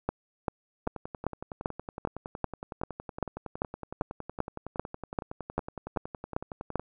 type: two click trains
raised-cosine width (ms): 1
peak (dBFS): -13 / -23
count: 18 / 65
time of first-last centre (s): 0.09-6.757 / 0.87-6.796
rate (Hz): 2.55 / 10.8
effects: none